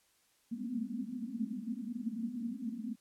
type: band-pass noise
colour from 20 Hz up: white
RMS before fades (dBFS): -39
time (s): 0.51-2.96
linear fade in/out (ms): 5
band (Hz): 210 to 250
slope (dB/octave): 96
effects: white hiss -71 dBFS RMS until 3 s + low-pass 12000 Hz 12 dB/octave